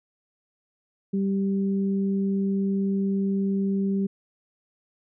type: tone pair together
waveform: sine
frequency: 195.58 / 392 Hz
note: G3 / G4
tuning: -4 / 0 cents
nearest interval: octave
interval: 1204 cents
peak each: -22 / -31 dBFS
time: 1.13-4.07 s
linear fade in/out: 10 ms
effects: none